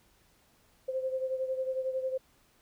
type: beating tone pair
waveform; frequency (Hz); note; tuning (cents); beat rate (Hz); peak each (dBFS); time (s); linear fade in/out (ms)
sine; 520 / 531; C5 / C5; -11 / +25; 11; -31 / -37; 0.88-2.18; 10
effects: pink hiss -66 dBFS RMS until 2.61 s